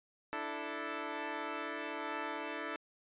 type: chord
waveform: 10% pulse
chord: D suspended second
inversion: none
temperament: equal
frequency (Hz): 293.7 / 329.6 / 440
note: D4 / E4 / A4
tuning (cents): 0 / 0 / 0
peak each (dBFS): -34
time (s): 0.33-2.76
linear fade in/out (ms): 0
effects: resampled to 8000 Hz